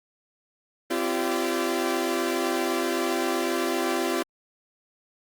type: tone cluster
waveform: sawtooth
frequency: 258.5 / 340.7 / 388.5 / 581 Hz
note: C4 / F4 / G4 / D5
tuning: -21 / -43 / -16 / -19 cents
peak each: -27 / -23 / -26 / -30 dBFS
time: 0.9-4.23 s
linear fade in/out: 10 ms
effects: Opus 32 kbps